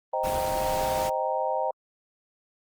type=chord; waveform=sine; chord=C minor seventh; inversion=none; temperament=equal; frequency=523.3 / 622.3 / 784 / 932.3 Hz; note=C5 / Eb5 / G5 / Bb5; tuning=0 / 0 / 0 / 0 cents; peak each=-30 dBFS; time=0.13-1.71 s; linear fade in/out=5 ms
type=noise; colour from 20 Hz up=pink; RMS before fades=-34 dBFS; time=0.23-1.1 s; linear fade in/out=20 ms
effects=Opus 24 kbps